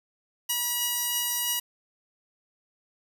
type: tone pair together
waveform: 5% pulse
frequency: 967 / 2898 Hz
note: B5 / F#7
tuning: -37 / -37 cents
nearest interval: octave + perfect fifth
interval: 1900 cents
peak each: -19 dBFS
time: 0.49-1.6 s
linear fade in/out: 10 ms
effects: none